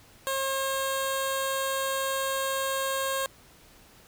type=tone with notch filter; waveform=10% pulse; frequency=538 Hz; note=C5; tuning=48 cents sharp; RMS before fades=-29 dBFS; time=0.27-3.26 s; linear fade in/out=0 ms; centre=2300 Hz; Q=1.3; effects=pink hiss -55 dBFS RMS until 4.07 s